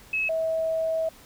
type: tone pair in turn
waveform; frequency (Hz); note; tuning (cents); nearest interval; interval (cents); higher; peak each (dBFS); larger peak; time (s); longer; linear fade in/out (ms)
sine; 2580 / 646.4; E7 / E5; -38 / -34; 2 octaves; 2396; first; -23; neither; 0.13-0.29 / 0.29-1.09; second; 5
effects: pink hiss -51 dBFS RMS until 1.25 s